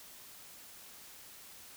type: silence
effects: white hiss -53 dBFS RMS until 1.76 s